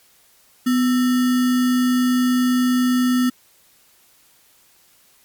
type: tone with sample-and-hold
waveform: sine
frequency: 250 Hz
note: B3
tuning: 21 cents sharp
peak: -14 dBFS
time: 0.66-3.3 s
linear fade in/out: 10 ms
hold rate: 1575 Hz
effects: white hiss -55 dBFS RMS until 5.24 s + MP3 96 kbps